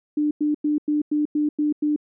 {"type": "tone bursts", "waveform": "sine", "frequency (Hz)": 298.4, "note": "D4", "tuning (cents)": 28, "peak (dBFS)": -18, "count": 8, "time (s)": [0.17, 1.962], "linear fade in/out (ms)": 5, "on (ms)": 140, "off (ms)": 96, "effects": []}